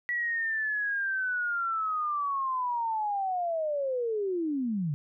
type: linear sweep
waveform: sine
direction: down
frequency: 1947 to 137.1 Hz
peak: -27 dBFS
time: 0.09-4.94 s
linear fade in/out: 0 ms
effects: none